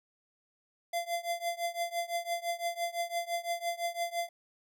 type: tone with tremolo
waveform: square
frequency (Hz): 687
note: F5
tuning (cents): -29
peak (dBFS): -29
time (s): 0.93-4.29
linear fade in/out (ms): 5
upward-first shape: triangle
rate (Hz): 5.9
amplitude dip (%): 95
effects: none